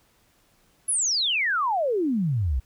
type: exponential sweep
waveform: sine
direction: down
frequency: 11230 to 57.9 Hz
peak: -21 dBFS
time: 0.88-2.6 s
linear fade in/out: 10 ms
effects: pink hiss -63 dBFS RMS until 2.65 s